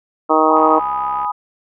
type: harmonic tone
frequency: 157 Hz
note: D#3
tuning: 16 cents sharp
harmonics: 2 / 3 / 4 / 5 / 6 / 7 / 8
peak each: -18 / -18 / -18 / -18 / -18 / -18 / -18 dBFS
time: 0.29-0.8 s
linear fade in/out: 20 ms
type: chord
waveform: sine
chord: G# minor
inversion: none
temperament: equal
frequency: 830.6 / 987.8 / 1244.5 Hz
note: G#5 / B5 / D#6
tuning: 0 / 0 / 0 cents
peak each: -22 dBFS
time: 0.49-1.32 s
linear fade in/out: 10 ms
type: click train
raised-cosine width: 0.5 ms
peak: -21 dBFS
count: 46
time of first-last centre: 0.57-1.247 s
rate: 66.5 Hz
effects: none